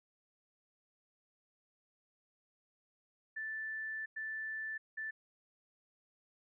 sine tone bursts at uneven times, 1760 Hz, A6, in tune, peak -38 dBFS, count 3, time 3.36-4.06 / 4.16-4.78 / 4.97-5.11 s, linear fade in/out 10 ms, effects none

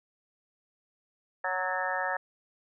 harmonic tone with a mistuned harmonic, 184.9 Hz, F#3, 1 cent flat, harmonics 3 / 4 / 5 / 6 / 7 / 8 / 9 / 10, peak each -36 / -35 / -35 / -45 / -37 / -44 / -35 / -35 dBFS, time 1.44-2.17 s, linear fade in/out 5 ms, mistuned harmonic 10, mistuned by -42 cents, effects none

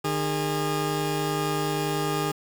20% pulse tone pair together, 152.6 / 407.4 Hz, D#3 / G#4, -33 / -33 cents, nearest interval octave + perfect fourth, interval 1700 cents, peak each -22 dBFS, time 0.04-2.32 s, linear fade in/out 10 ms, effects 7-bit

